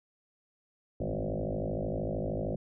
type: tone with frequency modulation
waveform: sine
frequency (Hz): 207.7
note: G#3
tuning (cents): 0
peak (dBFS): -30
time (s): 1-2.56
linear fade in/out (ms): 5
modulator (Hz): 53.1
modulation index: 7.9
effects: none